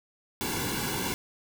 pink noise with comb filter, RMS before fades -31 dBFS, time 0.41-1.14 s, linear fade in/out 0 ms, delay 1.6 ms, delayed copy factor -0.95, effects none

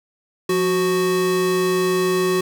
square tone pair together, 176.7 / 370 Hz, F3 / F#4, +21 / 0 cents, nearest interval octave + minor second, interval 1279 cents, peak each -26 / -18 dBFS, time 0.49-2.41 s, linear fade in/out 5 ms, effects none

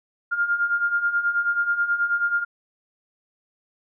sine beating tone pair, 1400 / 1409.3 Hz, F6 / F6, +4 / +15 cents, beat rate 9.3 Hz, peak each -26 / -21 dBFS, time 0.31-2.45 s, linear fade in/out 20 ms, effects none

